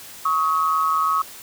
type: tone pair together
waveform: sine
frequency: 1108.7 / 1270.7 Hz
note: C#6 / D#6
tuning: 0 / +36 cents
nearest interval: major second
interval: 236 cents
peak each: -20 dBFS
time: 0.25-1.22 s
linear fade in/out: 5 ms
effects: white hiss -40 dBFS RMS until 1.42 s